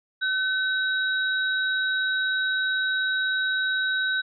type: tone pair together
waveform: sine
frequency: 1521 / 3829 Hz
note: F#6 / A#7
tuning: +47 / +46 cents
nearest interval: octave + major third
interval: 1599 cents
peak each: -23 / -29 dBFS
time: 0.21-4.22 s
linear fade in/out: 20 ms
effects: none